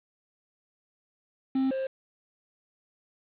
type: tone pair in turn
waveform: triangle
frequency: 265 / 530 Hz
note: C4 / C5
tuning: +22 / +22 cents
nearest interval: octave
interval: 1200 cents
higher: second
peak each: -21 / -26 dBFS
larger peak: first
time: 1.55-1.71 / 1.71-1.87 s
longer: neither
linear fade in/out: 5 ms
effects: resampled to 8000 Hz + 8-bit